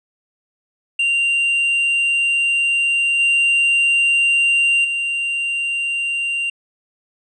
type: tone with level steps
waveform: triangle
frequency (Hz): 2774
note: F7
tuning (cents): -12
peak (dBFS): -13 / -11 / -17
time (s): 0.99-6.5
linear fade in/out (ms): 5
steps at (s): 3.19 / 4.84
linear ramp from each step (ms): 10
effects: resampled to 22050 Hz